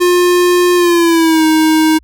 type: tone with pitch glide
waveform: square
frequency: 355.5 to 314.9 Hz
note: F4 to D#4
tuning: +31 to +21 cents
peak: -8 dBFS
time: 0-1.99 s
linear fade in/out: 20 ms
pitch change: -210 cents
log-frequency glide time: 0.75-1.45 s
effects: added 60 Hz sine -43 dBFS peak until 2.03 s